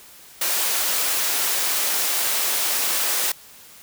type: high-pass noise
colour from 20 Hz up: white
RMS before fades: -22 dBFS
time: 0.41-3.32 s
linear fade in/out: 5 ms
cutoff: 410 Hz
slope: 12 dB/octave
effects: white hiss -46 dBFS RMS until 3.82 s